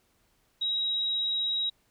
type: tone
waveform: sine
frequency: 3829 Hz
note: A#7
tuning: 46 cents sharp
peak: -26 dBFS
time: 0.61-1.7 s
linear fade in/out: 10 ms
effects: pink hiss -69 dBFS RMS until 1.9 s